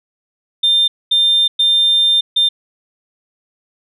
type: tone bursts at uneven times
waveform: sine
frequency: 3600 Hz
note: A7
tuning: 39 cents sharp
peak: -8 dBFS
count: 4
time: 0.63-0.88 / 1.11-1.48 / 1.59-2.21 / 2.36-2.49 s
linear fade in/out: 10 ms
effects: tanh soft clip ceiling -7 dBFS